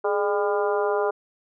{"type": "harmonic tone with a mistuned harmonic", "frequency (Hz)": 200.8, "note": "G3", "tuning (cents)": 42, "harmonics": [2, 3, 4, 5, 6, 7], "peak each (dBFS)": [-23, -27, -29, -31, -33, -34], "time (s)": [0.04, 1.11], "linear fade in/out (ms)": 10, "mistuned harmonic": 2, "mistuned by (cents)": 68, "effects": []}